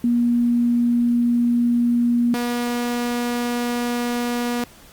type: tone pair in turn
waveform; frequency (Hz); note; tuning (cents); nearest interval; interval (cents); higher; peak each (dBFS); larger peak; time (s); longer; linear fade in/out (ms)
sine / sawtooth; 238.9 / 241; A#3 / B3; +43 / -42; unison; 15; second; -15 / -17; first; 0.04-2.34 / 2.34-4.64; neither; 2
effects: pink hiss -47 dBFS RMS until 4.92 s + Opus 32 kbps